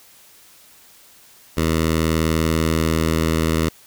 10% pulse tone with notch filter, 80.5 Hz, E2, 41 cents flat, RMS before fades -19 dBFS, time 1.57-3.69 s, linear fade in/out 5 ms, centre 740 Hz, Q 1.9, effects white hiss -49 dBFS RMS until 3.86 s

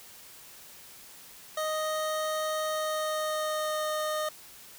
25% pulse tone with pitch glide, 622.3 to 615.2 Hz, D#5 to D#5, 0 to -20 cents, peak -25 dBFS, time 1.57-4.29 s, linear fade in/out 5 ms, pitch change -20 cents, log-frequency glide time 2.65-3.87 s, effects white hiss -50 dBFS RMS until 4.78 s

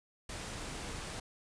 pink noise, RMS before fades -42 dBFS, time 0.29-1.2 s, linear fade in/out 5 ms, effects resampled to 22050 Hz

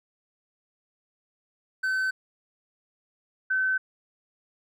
triangle / sine tone pair in turn, 1528 / 1528 Hz, G6 / G6, -45 / -45 cents, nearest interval unison, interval 0 cents, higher neither, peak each -22 dBFS, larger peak neither, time 1.83-2.11 / 3.5-3.78 s, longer neither, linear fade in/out 10 ms, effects none

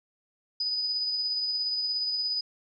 sine tone with tremolo, 4978 Hz, D#8, in tune, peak -25 dBFS, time 0.6-2.41 s, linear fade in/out 5 ms, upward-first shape triangle, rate 17 Hz, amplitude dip 35%, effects none

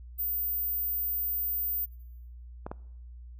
sine tone, 14680 Hz, A#9, 28 cents flat, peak -28 dBFS, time 0.18-1.86 s, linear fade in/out 20 ms
clicks, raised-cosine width 1 ms, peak -22 dBFS, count 2, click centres 2.665 / 2.715 s
effects noise-tail reverb RT60 0.8 s tail -22 dB re dry + added 60 Hz sine -43 dBFS peak until 3.39 s

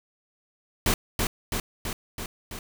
pink noise with echo, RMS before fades -22 dBFS, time 0.86-0.94 s, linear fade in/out 2 ms, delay 330 ms, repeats 5, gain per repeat -3 dB, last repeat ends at 2.59 s, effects none

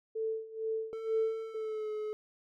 sine tone with tremolo, 443.1 Hz, A4, 12 cents sharp, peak -30 dBFS, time 0.15-1.55 s, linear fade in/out 10 ms, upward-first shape sine, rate 2.2 Hz, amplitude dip 85%
triangle tone with pitch glide, 445.3 to 427.2 Hz, A4 to G#4, +21 to +49 cents, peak -32 dBFS, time 0.93-2.13 s, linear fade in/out 0 ms, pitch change -72 cents, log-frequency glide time 1.44-1.91 s
effects none

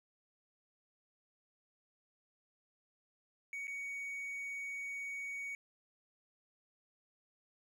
triangle tone with dropouts, 2241 Hz, C#7, 18 cents sharp, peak -38 dBFS, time 3.53-5.55 s, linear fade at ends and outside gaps 1 ms, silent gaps 3.671-3.679 s, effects none

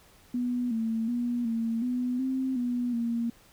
sine tone with pitch steps, 245.5 / 225 / 241.1 / 228.1 / 248.5 / 262.2 / 244.2 / 233.5 Hz, B3 / A3 / B3 / A#3 / B3 / C4 / B3 / A#3, -10 / +39 / -41 / -37 / +11 / +4 / -19 / +3 cents, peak -26 dBFS, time 0.34-3.3 s, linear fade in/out 5 ms, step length 370 ms, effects pink hiss -58 dBFS RMS until 3.52 s

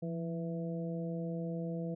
harmonic tone with a mistuned harmonic, 165.5 Hz, E3, 7 cents sharp, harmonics 1 / 2 / 3 / 4, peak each -36 / -44 / -42 / -47 dBFS, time 0.02-1.95 s, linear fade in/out 10 ms, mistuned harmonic 1, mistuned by +46 cents, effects none

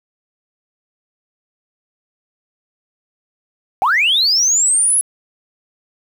sine linear sweep, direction up, 707 to 10770 Hz, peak -10 dBFS, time 3.82-5.01 s, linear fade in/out 0 ms, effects tanh soft clip ceiling -7 dBFS + 7-bit

